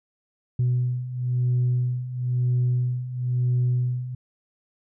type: beating tone pair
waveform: sine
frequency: 123.47 / 124.47 Hz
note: B2 / B2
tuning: 0 / +14 cents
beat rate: 1 Hz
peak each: -25 / -21 dBFS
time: 0.59-4.15 s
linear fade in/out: 5 ms
effects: tanh soft clip ceiling -16 dBFS